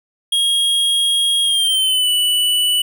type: tone with pitch glide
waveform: square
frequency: 3272 to 2966 Hz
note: G#7 to F#7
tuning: -26 to +4 cents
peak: -14 dBFS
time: 0.32-2.82 s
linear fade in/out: 5 ms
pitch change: -170 cents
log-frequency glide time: 1.43-2.09 s
effects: none